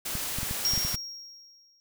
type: noise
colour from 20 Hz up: white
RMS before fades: -33 dBFS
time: 0.05-0.96 s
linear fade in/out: 10 ms
type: clicks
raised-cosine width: 5 ms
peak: -22 dBFS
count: 8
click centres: 0.153 / 0.386 / 0.431 / 0.511 / 0.736 / 0.777 / 0.85 / 0.944 s
type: tone with exponential decay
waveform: triangle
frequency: 5588 Hz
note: F8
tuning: in tune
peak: -21 dBFS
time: 0.65-1.8 s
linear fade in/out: 0 ms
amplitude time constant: 250 ms
effects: none